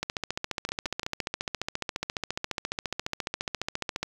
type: two click trains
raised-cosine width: 0.2 ms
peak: -16 / -12 dBFS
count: 4 / 59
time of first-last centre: 0.69-1.203 / 0.03-4.03 s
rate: 5.85 / 14.5 Hz
effects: 7-bit